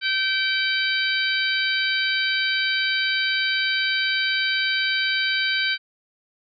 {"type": "harmonic tone", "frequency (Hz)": 772, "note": "G5", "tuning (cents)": -27, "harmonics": [2, 3, 4, 5, 6], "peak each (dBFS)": [-24, -26, -27, -28, -29], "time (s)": [0.01, 5.78], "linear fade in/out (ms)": 50, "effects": []}